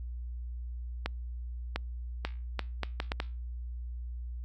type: accelerating click train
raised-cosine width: 0.3 ms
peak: -15 dBFS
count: 8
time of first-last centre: 1.06-3.201 s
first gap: 700 ms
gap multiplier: 0.7
effects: added 60 Hz sine -36 dBFS peak until 4.44 s + Opus 48 kbps